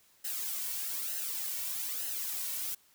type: noise with flanger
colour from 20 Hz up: blue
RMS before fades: -36 dBFS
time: 0.24-2.75 s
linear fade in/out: 10 ms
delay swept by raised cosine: 0.86 to 2.46 ms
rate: 1.1 Hz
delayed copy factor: -0.7
effects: white hiss -65 dBFS RMS until 2.94 s